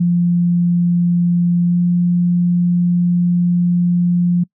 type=tone with pitch glide; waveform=sine; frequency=174.1 to 175.51 Hz; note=F3 to F3; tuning=-5 to +9 cents; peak=-11 dBFS; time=0-4.44 s; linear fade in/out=10 ms; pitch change=+14 cents; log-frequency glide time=1.66-1.78 s; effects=noise-tail reverb RT60 0.1 s tail -25 dB re dry